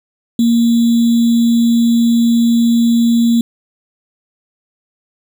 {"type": "tone with sample-and-hold", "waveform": "sine", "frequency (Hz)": 233.1, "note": "A#3", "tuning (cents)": 0, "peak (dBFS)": -8, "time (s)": [0.39, 3.41], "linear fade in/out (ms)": 2, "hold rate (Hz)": 3675, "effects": []}